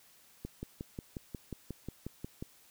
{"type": "click train", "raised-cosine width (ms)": 3, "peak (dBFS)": -26, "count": 12, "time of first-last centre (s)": [0.45, 2.425], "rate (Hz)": 5.57, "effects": ["white hiss -62 dBFS RMS until 2.7 s"]}